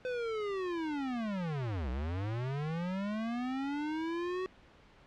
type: linear two-way sweep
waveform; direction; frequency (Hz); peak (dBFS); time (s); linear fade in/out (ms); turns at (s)
square; down then up; 510 to 60 to 376.6; -34; 0.05-4.46; 0; 1.9
effects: pink hiss -59 dBFS RMS until 5.06 s + low-pass 3000 Hz 12 dB/octave